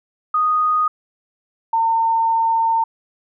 sine tone pair in turn, 1241 / 907.5 Hz, D#6 / A#5, -5 / -47 cents, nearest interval perfect fourth, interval 542 cents, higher first, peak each -14 dBFS, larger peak neither, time 0.34-0.88 / 1.73-2.84 s, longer second, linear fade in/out 5 ms, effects none

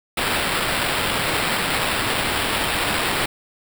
blue noise with sample-and-hold, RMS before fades -22 dBFS, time 0.17-3.26 s, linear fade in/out 5 ms, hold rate 6300 Hz, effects none

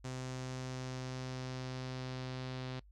sawtooth tone with low-pass filter sweep, 128.8 Hz, C3, 27 cents flat, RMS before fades -42 dBFS, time 0.04-2.8 s, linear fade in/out 10 ms, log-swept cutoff 7000 to 4200 Hz, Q 2, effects noise-tail reverb RT60 0.1 s tail -23 dB re dry + added 50 Hz sine -57 dBFS peak until 2.91 s

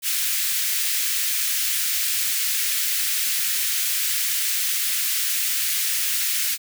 white high-pass noise, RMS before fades -23 dBFS, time 0.02-6.58 s, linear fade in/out 50 ms, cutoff 1700 Hz, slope 24 dB/octave, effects none

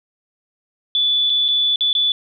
sine tone with dropouts, 3465 Hz, A7, 27 cents flat, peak -14 dBFS, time 0.95-2.12 s, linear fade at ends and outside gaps 1 ms, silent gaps 1.297-1.301 / 1.482-1.486 / 1.759-1.808 / 1.93-1.951 s, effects none

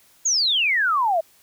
sine exponential sweep, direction down, 6900 to 622.3 Hz, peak -17 dBFS, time 0.25-1.21 s, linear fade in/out 10 ms, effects white hiss -56 dBFS RMS until 1.42 s

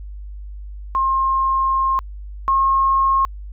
sine tone pair in turn, 1066 / 1078.4 Hz, C6 / C#6, +32 / -48 cents, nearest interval unison, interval 20 cents, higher second, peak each -15 / -13 dBFS, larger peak second, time 0.95-1.99 / 2.48-3.25 s, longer first, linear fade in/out 0 ms, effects added 50 Hz sine -30 dBFS peak until 3.52 s

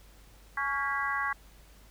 harmonic tone with a mistuned harmonic, 280 Hz, C#4, 18 cents sharp, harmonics 3 / 4 / 5 / 6 / 7, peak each -38 / -32 / -39 / -33 / -35 dBFS, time 0.57-1.33 s, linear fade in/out 5 ms, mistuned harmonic 6, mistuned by -45 cents, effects added 50 Hz sine -54 dBFS peak until 1.9 s + pink hiss -59 dBFS RMS until 1.9 s

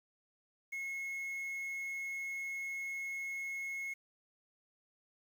triangle tone with quantisation, 2174 Hz, C#7, 34 cents flat, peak -36 dBFS, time 0.72-3.94 s, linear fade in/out 10 ms, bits 10, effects none

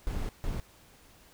brown noise bursts at uneven times, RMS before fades -32 dBFS, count 2, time 0.07-0.29 / 0.44-0.6 s, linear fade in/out 0 ms, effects pink hiss -58 dBFS RMS until 1.33 s

